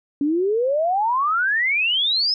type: exponential sweep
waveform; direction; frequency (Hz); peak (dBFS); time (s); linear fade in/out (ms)
sine; up; 277.2 to 5250; -17; 0.21-2.34; 2
effects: none